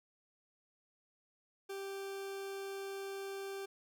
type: tone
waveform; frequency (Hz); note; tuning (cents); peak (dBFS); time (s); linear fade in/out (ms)
40% pulse; 392; G4; 0; -40; 1.69-3.66; 10
effects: none